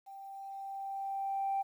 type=tone with level ramp; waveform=sine; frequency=784 Hz; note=G5; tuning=in tune; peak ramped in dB=-46 to -28 dBFS; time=0.06-1.63 s; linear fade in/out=20 ms; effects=tanh soft clip ceiling -26 dBFS + 11-bit